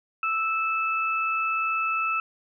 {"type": "tone pair together", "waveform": "sine", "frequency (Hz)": [1318.5, 2621], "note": ["E6", "E7"], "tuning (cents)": [0, -11], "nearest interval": "octave", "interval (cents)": 1189, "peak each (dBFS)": [-25, -27], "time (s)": [0.23, 2.2], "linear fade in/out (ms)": 2, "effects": []}